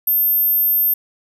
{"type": "tone", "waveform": "sine", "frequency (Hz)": 13290, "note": "G#9", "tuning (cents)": 0, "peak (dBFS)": -13, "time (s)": [0.07, 0.94], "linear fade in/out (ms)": 5, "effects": []}